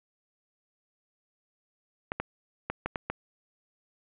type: clicks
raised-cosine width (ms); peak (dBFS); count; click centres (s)
0.5; -15; 6; 2.119 / 2.2 / 2.7 / 2.86 / 2.958 / 3.1
effects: resampled to 8000 Hz + 8-bit